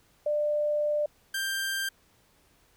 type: tone pair in turn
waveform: sine / sawtooth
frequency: 595 / 1581.1 Hz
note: D5 / G6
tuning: +22 / +14 cents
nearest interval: octave + perfect fourth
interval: 1692 cents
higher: second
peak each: -24 / -25 dBFS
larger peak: first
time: 0.26-1.06 / 1.34-1.89 s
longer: first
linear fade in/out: 5 ms
effects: pink hiss -64 dBFS RMS until 2.76 s